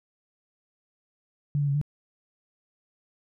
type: tone with pitch steps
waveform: sine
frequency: 145 / 143.5 / 139.8 / 146.9 Hz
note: D3 / D3 / C#3 / D3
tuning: -22 / -40 / +15 / +1 cents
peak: -22 dBFS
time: 1.55-1.814 s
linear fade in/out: 0 ms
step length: 66 ms
effects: none